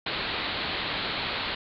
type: low-pass noise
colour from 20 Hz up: white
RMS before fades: -31 dBFS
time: 0.06-1.55 s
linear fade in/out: 5 ms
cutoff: 4400 Hz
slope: 96 dB/octave
effects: none